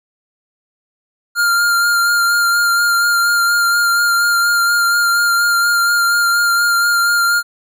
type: tone with vibrato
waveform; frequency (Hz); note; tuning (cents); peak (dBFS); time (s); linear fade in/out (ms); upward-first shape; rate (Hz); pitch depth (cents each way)
square; 1400; F6; +4; -12; 1.35-7.43; 50; sine; 4.2; 18
effects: none